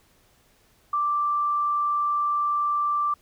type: tone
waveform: sine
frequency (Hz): 1174.7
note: D6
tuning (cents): 0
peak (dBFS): -21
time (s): 0.93-3.14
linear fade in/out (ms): 5
effects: pink hiss -61 dBFS RMS until 3.21 s